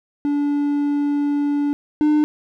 triangle tone pair in turn, 288.8 / 301 Hz, D4 / D4, -29 / +43 cents, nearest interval minor second, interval 72 cents, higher second, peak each -15 / -11 dBFS, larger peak second, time 0.25-1.73 / 2.01-2.24 s, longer first, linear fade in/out 0 ms, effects none

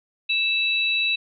sine tone pair together, 2637 / 3893 Hz, E7 / B7, 0 / -26 cents, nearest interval perfect fifth, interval 674 cents, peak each -21 / -24 dBFS, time 0.29-1.16 s, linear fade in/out 10 ms, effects none

